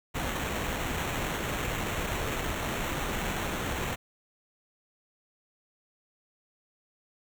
pink noise with sample-and-hold, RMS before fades -32 dBFS, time 0.14-3.96 s, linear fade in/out 20 ms, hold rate 4900 Hz, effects none

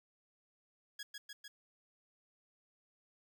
15% pulse tone with echo, 1661.2 Hz, G#6, in tune, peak -36 dBFS, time 0.99-1.03 s, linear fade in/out 5 ms, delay 150 ms, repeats 3, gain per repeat -2 dB, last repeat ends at 1.48 s, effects none

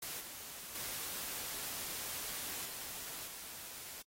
white noise with level steps, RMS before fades -43 / -48 / -42 / -45 / -48 dBFS, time 0.02-4.02 s, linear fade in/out 5 ms, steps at 0.2 / 0.75 / 2.65 / 3.27 s, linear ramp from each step 5 ms, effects AAC 48 kbps

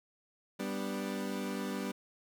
30% pulse chord, G major, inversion none, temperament equal, 196 / 246.9 / 293.7 Hz, G3 / B3 / D4, 0 / 0 / 0 cents, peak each -35 / -37 / -39 dBFS, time 0.59-1.92 s, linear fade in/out 10 ms, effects none

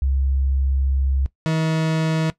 sine / 40% pulse tone pair in turn, 67.3 / 159.56 Hz, C2 / D#3, +49 / +44 cents, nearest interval octave + minor third, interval 1495 cents, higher second, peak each -17 dBFS, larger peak neither, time 0.02-1.26 / 1.46-2.3 s, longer first, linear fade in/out 0 ms, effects noise-tail reverb RT60 0.1 s tail -17 dB re dry + low-pass 6000 Hz 12 dB/octave

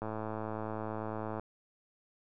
click train, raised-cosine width 1 ms, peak -24 dBFS, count 151, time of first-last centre 0.02-1.396 s, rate 109 Hz, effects none

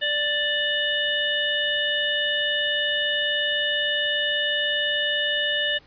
harmonic tone with a mistuned harmonic, 587.3 Hz, D5, in tune, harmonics 1 / 3 / 5 / 6, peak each -30 / -25 / -25 / -30 dBFS, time 0.01-5.79 s, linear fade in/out 20 ms, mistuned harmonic 6, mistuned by +41 cents, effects pink hiss -54 dBFS RMS until 5.86 s + resampled to 11025 Hz

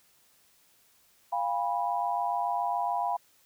sine tone cluster, 700 / 807 / 981 Hz, F5 / G#5 / B5, +4 / -50 / -12 cents, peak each -31 dBFS, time 1.32-3.17 s, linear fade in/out 10 ms, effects white hiss -64 dBFS RMS until 3.45 s

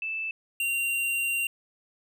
sine / square tone pair in turn, 2637 / 2766 Hz, E7 / F7, 0 / -17 cents, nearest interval minor second, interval 83 cents, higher second, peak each -29 / -26 dBFS, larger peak second, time 0.02-0.31 / 0.6-1.47 s, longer second, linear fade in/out 2 ms, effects none

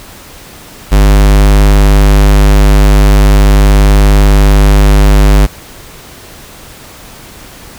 square tone, 50.2 Hz, G1, 42 cents sharp, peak -3 dBFS, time 0.91-5.47 s, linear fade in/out 20 ms, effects pink hiss -32 dBFS RMS until 7.78 s

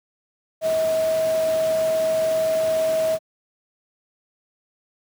sine tone in noise, 640 Hz, D#5, 49 cents sharp, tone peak -18 dBFS, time 0.61-3.19 s, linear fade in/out 50 ms, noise pink, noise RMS -33 dBFS, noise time 0.61-3.19 s, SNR +12 dB, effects high-pass 150 Hz 12 dB/octave

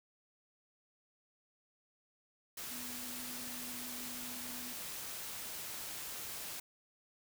sine tone in noise, 246.8 Hz, B3, 1 cent flat, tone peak -50 dBFS, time 2.71-4.73 s, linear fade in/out 5 ms, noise white, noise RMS -44 dBFS, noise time 2.57-6.6 s, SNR -9 dB, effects none

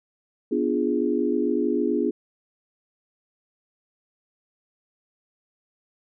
sine chord, B diminished seventh, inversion none, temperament equal with one note detuned, 246.9 / 293.7 / 346.4 / 415.3 Hz, B3 / D4 / F4 / Ab4, 0 / 0 / -14 / 0 cents, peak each -26 dBFS, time 0.51-2.11 s, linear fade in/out 10 ms, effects none

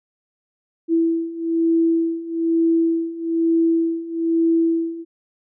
sine beating tone pair, 329.7 / 330.8 Hz, E4 / E4, 0 / +6 cents, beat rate 1.1 Hz, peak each -21 / -18 dBFS, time 0.88-5.05 s, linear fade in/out 50 ms, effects none

